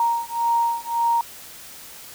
sine beating tone pair, 932.3 / 934.1 Hz, A#5 / A#5, 0 / +3 cents, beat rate 1.8 Hz, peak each -22 dBFS, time 0-1.21 s, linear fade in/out 2 ms, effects white hiss -41 dBFS RMS until 2.14 s

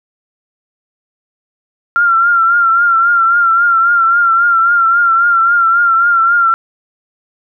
sine tone with vibrato, 1377 Hz, F6, 25 cents flat, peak -7 dBFS, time 1.96-6.54 s, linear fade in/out 0 ms, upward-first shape triangle, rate 3.7 Hz, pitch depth 61 cents each way, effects none

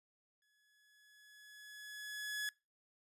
sawtooth tone with exponential growth, 1695 Hz, G#6, 35 cents sharp, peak -33 dBFS, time 0.42-2.49 s, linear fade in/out 1 ms, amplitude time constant 450 ms, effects noise-tail reverb RT60 0.3 s tail -25 dB re dry + resampled to 32000 Hz

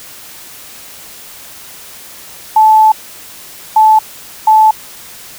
sine tone bursts at uneven times, 870 Hz, A5, 20 cents flat, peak -3 dBFS, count 3, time 2.56-2.92 / 3.76-3.99 / 4.47-4.71 s, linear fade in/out 5 ms, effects white hiss -33 dBFS RMS until 5.38 s

